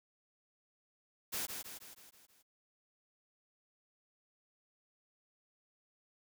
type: noise with echo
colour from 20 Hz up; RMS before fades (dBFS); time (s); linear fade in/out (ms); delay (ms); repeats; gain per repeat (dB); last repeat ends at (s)
white; -38; 1.32-1.47; 20; 160; 6; -5; 2.43
effects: none